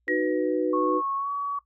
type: chord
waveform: sine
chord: B major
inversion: first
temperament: equal with one note detuned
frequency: 307.6 / 370 / 493.9 Hz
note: D#4 / F#4 / B4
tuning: -20 / 0 / 0 cents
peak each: -26 dBFS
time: 0.07-1.02 s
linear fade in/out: 50 ms
type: tone with exponential decay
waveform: sine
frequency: 1899 Hz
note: A#6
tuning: 32 cents sharp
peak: -25 dBFS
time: 0.08-0.73 s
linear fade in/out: 0 ms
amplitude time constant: 140 ms
type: tone with pitch glide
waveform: sine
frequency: 1099 to 1132.5 Hz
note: C#6 to C#6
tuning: -15 to +37 cents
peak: -26 dBFS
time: 0.73-1.59 s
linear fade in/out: 5 ms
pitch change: +52 cents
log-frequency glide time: 1.16-1.31 s
effects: noise-tail reverb RT60 0.1 s tail -17 dB re dry + added 60 Hz sine -70 dBFS peak until 1.65 s